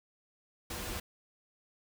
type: noise with comb filter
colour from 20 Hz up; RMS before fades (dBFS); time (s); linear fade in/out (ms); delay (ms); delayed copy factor
pink; -39; 0.7-1; 5; 7.2; -0.55
effects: none